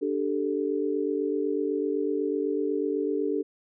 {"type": "chord", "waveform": "sine", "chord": "D suspended fourth", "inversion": "none", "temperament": "equal", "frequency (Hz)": [293.7, 392, 440], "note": ["D4", "G4", "A4"], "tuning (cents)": [0, 0, 0], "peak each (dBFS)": -29, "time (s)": [0.01, 3.43], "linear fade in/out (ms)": 20, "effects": []}